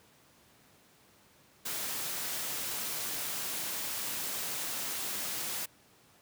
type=noise; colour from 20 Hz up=white; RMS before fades=-36 dBFS; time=1.65-5.66 s; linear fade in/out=10 ms; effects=pink hiss -62 dBFS RMS until 6.21 s + high-pass 100 Hz 12 dB/octave